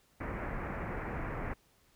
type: low-pass noise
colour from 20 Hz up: pink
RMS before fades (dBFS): -38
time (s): 0.2-1.54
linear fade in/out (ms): 10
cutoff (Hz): 2200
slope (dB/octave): 48
effects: pink hiss -68 dBFS RMS until 1.95 s